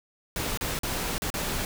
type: noise with dropouts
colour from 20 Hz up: pink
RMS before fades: -30 dBFS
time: 0.36-1.65 s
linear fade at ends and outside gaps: 1 ms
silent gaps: 0.574-0.61 / 0.79-0.833 / 1.181-1.22 / 1.302-1.34 s
effects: none